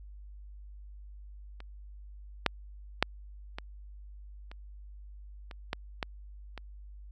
clicks, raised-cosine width 0.3 ms, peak -30 / -7 / -6 / -21 / -30 / -28 / -15 / -15 / -25 dBFS, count 9, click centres 1.604 / 2.463 / 3.026 / 3.585 / 4.515 / 5.512 / 5.731 / 6.028 / 6.577 s, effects added 50 Hz sine -45 dBFS peak until 7.11 s

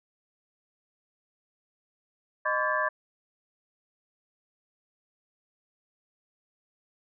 sine tone cluster, 616 / 1019 / 1142 / 1605 / 1735 Hz, D#5 / C6 / D6 / G6 / A6, -17 / -46 / -49 / +40 / -25 cents, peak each -31 dBFS, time 2.45-2.89 s, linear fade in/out 10 ms, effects none

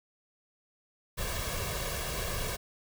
pink noise with comb filter, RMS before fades -34 dBFS, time 1.17-2.57 s, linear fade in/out 20 ms, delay 1.8 ms, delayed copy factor +0.7, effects none

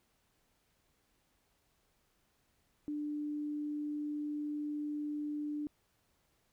sine tone, 296.6 Hz, D4, 17 cents sharp, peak -35 dBFS, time 2.88-5.67 s, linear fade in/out 0 ms, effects pink hiss -75 dBFS RMS until 6.52 s

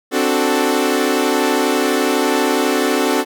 sawtooth chord, D dominant seventh, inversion third, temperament equal, 261.6 / 293.7 / 370 / 440 Hz, C4 / D4 / F#4 / A4, 0 / 0 / 0 / 0 cents, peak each -16 dBFS, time 0.11-3.25 s, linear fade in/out 50 ms, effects none

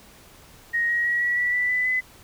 sine tone with pitch steps, 1874 / 1893.6 / 1913.4 / 1933.4 / 1953.6 / 1974 / 1994.6 / 2015 Hz, A#6 / A#6 / A#6 / B6 / B6 / B6 / B6 / B6, +9 / +27 / +45 / -37 / -19 / -1 / +17 / +34 cents, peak -20 dBFS, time 0.73-2.01 s, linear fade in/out 20 ms, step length 160 ms, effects pink hiss -50 dBFS RMS until 2.23 s

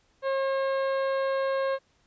harmonic tone with a mistuned harmonic, 539 Hz, C#5, 49 cents flat, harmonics 1 / 2 / 3 / 4 / 5 / 6 / 7 / 8, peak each -25 / -33 / -37 / -46 / -49 / -52 / -50 / -50 dBFS, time 0.22-1.79 s, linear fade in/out 50 ms, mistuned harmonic 8, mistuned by -40 cents, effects pink hiss -67 dBFS RMS until 2.06 s + resampled to 16000 Hz

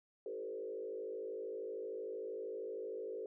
sine tone with frequency modulation, 445.1 Hz, A4, 20 cents sharp, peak -40 dBFS, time 0.26-3.26 s, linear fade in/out 2 ms, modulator 53 Hz, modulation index 1.3, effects none

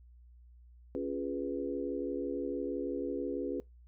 sine chord, C# dominant seventh, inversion none, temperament equal, 277.2 / 349.2 / 415.3 / 493.9 Hz, C#4 / E#4 / G#4 / B4, 0 / 0 / 0 / 0 cents, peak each -37 / -39 / -39 / -39 dBFS, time 0.95-3.6 s, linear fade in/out 0 ms, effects noise-tail reverb RT60 0.2 s tail -23 dB re dry + added 60 Hz sine -54 dBFS peak until 3.87 s

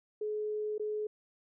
sine tone with dropouts, 424.7 Hz, G#4, 39 cents sharp, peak -32 dBFS, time 0.21-1.07 s, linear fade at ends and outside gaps 5 ms, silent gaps 0.781-0.796 s, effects none

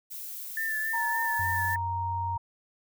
violet noise, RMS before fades -39 dBFS, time 0.1-1.76 s, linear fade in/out 20 ms
sine tone with vibrato, 1767 Hz, A6, 7 cents sharp, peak -28 dBFS, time 0.57-1.76 s, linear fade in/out 2 ms, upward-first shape sine, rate 3.5 Hz, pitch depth 34 cents each way
sine tone, 932.3 Hz, A#5, in tune, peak -29 dBFS, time 0.93-2.38 s, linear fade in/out 10 ms
sine tone with pitch glide, 92.5 to 93.09 Hz, F#2 to F#2, 0 to +11 cents, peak -33 dBFS, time 1.39-2.37 s, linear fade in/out 5 ms, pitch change +11 cents, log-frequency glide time 1.54-2.25 s
effects none

